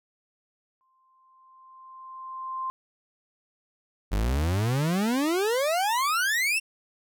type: tone with exponential growth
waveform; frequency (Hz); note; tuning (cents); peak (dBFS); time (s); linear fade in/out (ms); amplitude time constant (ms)
sine; 1046.5; C6; 0; -27; 0.81-2.7; 0; 410
type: exponential sweep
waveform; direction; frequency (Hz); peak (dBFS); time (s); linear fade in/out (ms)
40% pulse; up; 46.43 to 2767; -22; 4.11-6.6; 20
effects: none